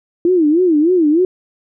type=tone with vibrato; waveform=sine; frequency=330.4 Hz; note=E4; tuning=4 cents sharp; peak=-9 dBFS; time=0.25-1.25 s; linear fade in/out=2 ms; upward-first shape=sine; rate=3.3 Hz; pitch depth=200 cents each way; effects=none